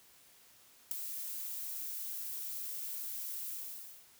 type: noise with ADSR envelope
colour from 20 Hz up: violet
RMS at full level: -30 dBFS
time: 0.91-4.08 s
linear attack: 4 ms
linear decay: 5 ms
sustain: -11 dB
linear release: 590 ms
effects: white hiss -62 dBFS RMS until 4.19 s